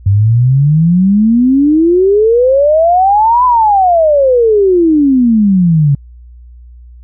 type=exponential two-way sweep; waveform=sine; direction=up then down; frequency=95.6 to 1016 to 137.3 Hz; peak=-5 dBFS; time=0.06-5.95 s; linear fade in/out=5 ms; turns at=3.45 s; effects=added 60 Hz sine -32 dBFS peak until 7.03 s